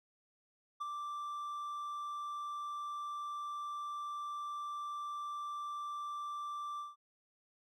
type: tone with ADSR envelope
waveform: triangle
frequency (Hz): 1174.7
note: D6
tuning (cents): 0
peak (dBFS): -33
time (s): 0.8-6.96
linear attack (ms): 16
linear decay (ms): 20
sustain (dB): -4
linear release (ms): 170
effects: none